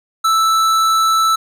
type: tone with tanh clipping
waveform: sine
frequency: 1318.5 Hz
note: E6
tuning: in tune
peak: -13 dBFS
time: 0.24-1.36 s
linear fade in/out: 10 ms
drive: 17 dB
effects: none